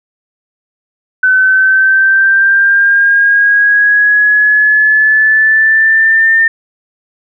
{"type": "linear sweep", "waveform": "sine", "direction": "up", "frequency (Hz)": [1512, 1810], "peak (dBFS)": -5, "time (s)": [1.23, 6.48], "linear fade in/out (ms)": 5, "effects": []}